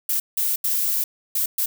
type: noise bursts at uneven times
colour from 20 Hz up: violet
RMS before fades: -22 dBFS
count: 5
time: 0.09-0.2 / 0.37-0.56 / 0.64-1.04 / 1.35-1.46 / 1.58-1.66 s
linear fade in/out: 5 ms
effects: none